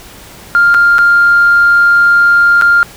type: tone with dropouts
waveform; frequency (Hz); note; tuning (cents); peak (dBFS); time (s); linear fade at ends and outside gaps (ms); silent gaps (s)
sine; 1400; F6; +4; -3; 0.55-2.83; 0; 0.742-0.746 / 0.983-0.989 / 2.613-2.621
effects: tanh soft clip ceiling 0 dBFS + pink hiss -34 dBFS RMS until 2.96 s